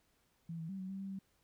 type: tone with pitch steps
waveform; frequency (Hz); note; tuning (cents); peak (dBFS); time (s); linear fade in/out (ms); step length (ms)
sine; 166.3 / 162.3 / 193.2 / 187.4 / 193.2 / 194.8 / 193.1; E3 / E3 / G3 / F#3 / G3 / G3 / G3; +16 / -27 / -25 / +22 / -25 / -11 / -26; -40; 0.49-1.19; 5; 100
effects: pink hiss -75 dBFS RMS until 1.43 s